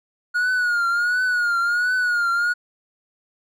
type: tone with vibrato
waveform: triangle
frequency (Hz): 1441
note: F#6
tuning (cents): -46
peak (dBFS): -16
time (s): 0.34-2.54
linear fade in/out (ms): 20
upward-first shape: triangle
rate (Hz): 1.4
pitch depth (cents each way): 85
effects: none